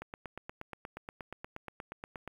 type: click train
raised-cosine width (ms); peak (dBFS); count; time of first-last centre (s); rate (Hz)
0.5; -26; 20; 0.02-2.277; 8.42
effects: 9-bit